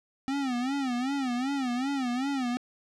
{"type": "tone with vibrato", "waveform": "square", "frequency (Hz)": 260.8, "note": "C4", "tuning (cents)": -5, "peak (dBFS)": -28, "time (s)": [0.28, 2.57], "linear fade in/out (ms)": 0, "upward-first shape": "sine", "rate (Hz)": 2.6, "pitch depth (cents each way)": 140, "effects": ["low-pass 6000 Hz 12 dB/octave"]}